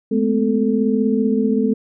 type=tone cluster; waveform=sine; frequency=211.6 / 227.2 / 252.5 / 440.3 Hz; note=G#3 / A#3 / B3 / A4; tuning=+33 / -44 / +39 / +1 cents; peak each=-18 / -26 / -19 / -21 dBFS; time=0.11-1.74 s; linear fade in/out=10 ms; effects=none